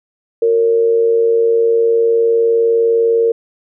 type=tone with amplitude modulation; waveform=sine; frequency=460 Hz; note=A#4; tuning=23 cents flat; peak=-7 dBFS; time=0.42-3.32 s; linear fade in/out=5 ms; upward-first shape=sine; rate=99.8 Hz; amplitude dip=50%; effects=none